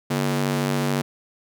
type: ring-modulated tone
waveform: sawtooth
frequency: 191.8 Hz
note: G3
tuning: 37 cents flat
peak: -14 dBFS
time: 0.1-1.02 s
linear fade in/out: 10 ms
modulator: 46.9 Hz
effects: none